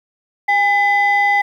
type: tone pair together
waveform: sine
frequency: 814 / 2010 Hz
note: G#5 / B6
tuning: -35 / +30 cents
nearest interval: octave + major third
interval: 1565 cents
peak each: -13 dBFS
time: 0.48-1.42 s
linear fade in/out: 10 ms
effects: tanh soft clip ceiling -7 dBFS + 8-bit